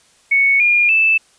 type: tone with pitch steps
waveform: sine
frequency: 2217 / 2418 / 2636 Hz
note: C#7 / D7 / E7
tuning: 0 / +50 / -1 cents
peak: -10 dBFS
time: 0.31-1.18 s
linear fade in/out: 10 ms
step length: 290 ms
effects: white hiss -53 dBFS RMS until 1.38 s + resampled to 22050 Hz